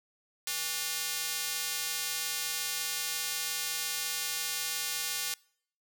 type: tone with high-pass filter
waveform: square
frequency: 162.8 Hz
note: E3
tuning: 21 cents flat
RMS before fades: -34 dBFS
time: 0.47-5.34 s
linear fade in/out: 2 ms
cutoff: 3200 Hz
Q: 0.53
effects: noise-tail reverb RT60 0.6 s tail -25 dB re dry